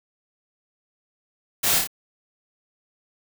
white noise with echo, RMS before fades -22 dBFS, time 1.63-1.79 s, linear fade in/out 10 ms, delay 28 ms, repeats 3, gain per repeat -3 dB, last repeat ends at 1.874 s, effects none

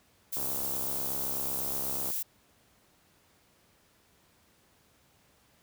violet noise, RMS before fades -33 dBFS, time 0.32-2.23 s, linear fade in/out 10 ms
click train, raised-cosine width 1 ms, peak -27 dBFS, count 119, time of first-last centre 0.37-2.103 s, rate 68.1 Hz
effects pink hiss -65 dBFS RMS until 5.62 s + high-pass 60 Hz 12 dB/octave

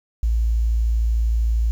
sine tone, 56.5 Hz, A1, 47 cents sharp, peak -16 dBFS, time 0.23-1.71 s, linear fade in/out 0 ms, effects 8-bit

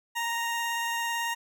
20% pulse tone with vibrato, 932.3 Hz, A#5, in tune, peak -23 dBFS, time 0.15-1.35 s, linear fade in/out 20 ms, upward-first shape triangle, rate 18 Hz, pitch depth 15 cents each way, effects none

